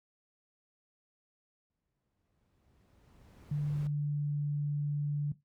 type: noise with exponential growth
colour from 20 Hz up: brown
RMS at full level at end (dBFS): -43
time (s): 1.7-3.87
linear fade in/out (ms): 1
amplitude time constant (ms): 470
type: tone with pitch glide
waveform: sine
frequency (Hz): 146.83 to 145.98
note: D3 to D3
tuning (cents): 0 to -10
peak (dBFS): -29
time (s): 3.51-5.32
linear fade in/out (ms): 5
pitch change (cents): -10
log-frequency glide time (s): 3.74-4.39
effects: noise-tail reverb RT60 0.2 s tail -17 dB re dry + high-pass 60 Hz 12 dB/octave